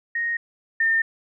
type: tone pair in turn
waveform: sine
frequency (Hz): 1864.7 / 1811.6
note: A#6 / A#6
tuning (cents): 0 / -50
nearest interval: minor second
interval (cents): 50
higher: first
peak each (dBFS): -22 / -17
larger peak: second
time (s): 0.15-0.37 / 0.8-1.02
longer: neither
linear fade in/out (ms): 5
effects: none